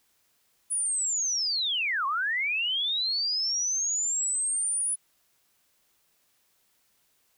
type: linear two-way sweep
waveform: sine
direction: down then up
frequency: 9956 to 1046.5 to 9956 Hz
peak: -25 dBFS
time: 0.7-4.96 s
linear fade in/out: 20 ms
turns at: 2.06 s
effects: white hiss -69 dBFS RMS until 7.37 s